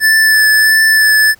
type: tone with vibrato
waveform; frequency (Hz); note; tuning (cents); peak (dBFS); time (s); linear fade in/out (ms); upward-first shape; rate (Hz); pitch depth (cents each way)
square; 1749; A6; -11; -7; 0-1.35; 50; triangle; 1.5; 16
effects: pink hiss -48 dBFS RMS until 1.39 s